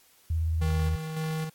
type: tone with vibrato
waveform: sine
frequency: 81 Hz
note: E2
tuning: 30 cents flat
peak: -24 dBFS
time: 0.3-0.96 s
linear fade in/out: 5 ms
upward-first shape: square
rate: 18 Hz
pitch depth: 36 cents each way
type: tone with tremolo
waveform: square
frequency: 158.2 Hz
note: D#3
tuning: 29 cents sharp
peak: -29 dBFS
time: 0.61-1.5 s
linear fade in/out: 10 ms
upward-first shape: square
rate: 1.8 Hz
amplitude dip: 40%
effects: white hiss -60 dBFS RMS until 1.54 s + AAC 64 kbps